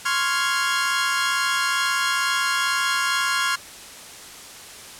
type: chord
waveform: sawtooth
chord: Db major seventh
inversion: third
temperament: equal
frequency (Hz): 1046.5 / 1108.7 / 1396.9 / 1661.2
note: C6 / Db6 / F6 / Ab6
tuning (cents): 0 / 0 / 0 / 0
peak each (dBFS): -23 / -25 / -20 / -22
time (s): 0.05-3.56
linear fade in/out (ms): 10
effects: white hiss -40 dBFS RMS until 4.99 s + low-pass 10000 Hz 12 dB/octave